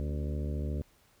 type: harmonic tone with a mistuned harmonic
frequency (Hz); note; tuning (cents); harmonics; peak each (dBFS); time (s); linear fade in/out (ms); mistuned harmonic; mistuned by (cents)
74; D2; +14; 1 / 2 / 3 / 4 / 5 / 6 / 7 / 8; -32 / -38 / -42 / -44 / -46 / -48 / -49 / -50; 0-0.82; 0; 4; -67
effects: pink hiss -65 dBFS RMS until 1.2 s